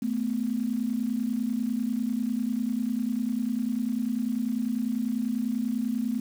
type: tone pair together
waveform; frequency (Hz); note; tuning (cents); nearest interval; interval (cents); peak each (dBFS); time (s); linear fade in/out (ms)
sine; 219.9 / 250; A3 / B3; -1 / +21; major second; 222; -28; 0.02-6.2; 5
effects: 8-bit